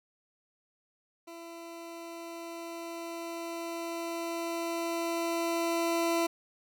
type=tone with level ramp; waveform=20% pulse; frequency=335.9 Hz; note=E4; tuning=33 cents sharp; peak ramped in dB=-39 to -21 dBFS; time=1.27-6.27 s; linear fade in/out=10 ms; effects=none